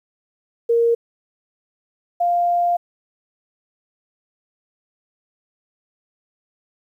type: tone pair in turn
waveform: sine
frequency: 466.2 / 698.5 Hz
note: A#4 / F5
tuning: 0 / 0 cents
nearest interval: perfect fifth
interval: 700 cents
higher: second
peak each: -13 / -15 dBFS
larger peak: first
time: 0.69-0.95 / 2.2-2.77 s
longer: second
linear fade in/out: 10 ms
effects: 9-bit